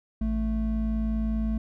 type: tone pair together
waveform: triangle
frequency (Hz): 55 / 220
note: A1 / A3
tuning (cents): 0 / 0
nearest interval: 2 octaves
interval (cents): 2400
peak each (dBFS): -25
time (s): 0.21-1.58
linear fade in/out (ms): 5
effects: none